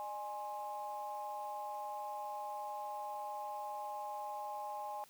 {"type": "tone with amplitude modulation", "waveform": "sine", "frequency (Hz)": 830.6, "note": "G#5", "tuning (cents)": 0, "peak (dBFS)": -35, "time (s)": [0, 5.04], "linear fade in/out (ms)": 0, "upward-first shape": "sine", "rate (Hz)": 227, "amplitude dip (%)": 95, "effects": ["tanh soft clip ceiling -31 dBFS", "white hiss -63 dBFS RMS until 5.09 s"]}